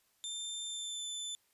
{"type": "tone with pitch glide", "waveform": "25% pulse", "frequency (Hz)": [3577, 3522], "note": ["A7", "A7"], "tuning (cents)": [28, 1], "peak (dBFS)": -34, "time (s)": [0.24, 1.35], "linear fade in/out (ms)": 0, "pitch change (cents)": -27, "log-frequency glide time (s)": [0.66, 1.05], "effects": ["white hiss -73 dBFS RMS until 1.53 s", "resampled to 32000 Hz"]}